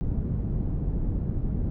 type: low-pass noise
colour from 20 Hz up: pink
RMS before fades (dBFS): -27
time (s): 0.01-1.7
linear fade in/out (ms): 0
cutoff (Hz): 210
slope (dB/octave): 12
effects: none